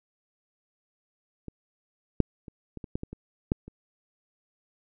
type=clicks; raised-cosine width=3 ms; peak=-25 / -6 / -29 / -25 / -25 / -16 / -21 / -26 / -10 / -30 dBFS; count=10; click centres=1.483 / 2.203 / 2.482 / 2.773 / 2.842 / 2.955 / 3.034 / 3.13 / 3.519 / 3.68 s; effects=none